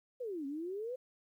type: exponential two-way sweep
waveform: sine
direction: down then up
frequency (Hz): 523.3 to 268.8 to 523.3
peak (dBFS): -37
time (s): 0.2-0.96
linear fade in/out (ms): 10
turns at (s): 0.46
effects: 12-bit